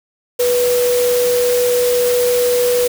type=tone in noise; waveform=sine; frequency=490 Hz; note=B4; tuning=14 cents flat; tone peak=-12 dBFS; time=0.39-2.88 s; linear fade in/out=10 ms; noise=white; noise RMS=-23 dBFS; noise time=0.39-2.88 s; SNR=+8 dB; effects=none